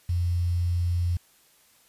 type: tone with quantisation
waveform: sine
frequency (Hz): 87.31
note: F2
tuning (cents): 0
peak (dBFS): -22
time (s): 0.09-1.17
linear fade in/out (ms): 5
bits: 8
effects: white hiss -60 dBFS RMS until 1.88 s + resampled to 32000 Hz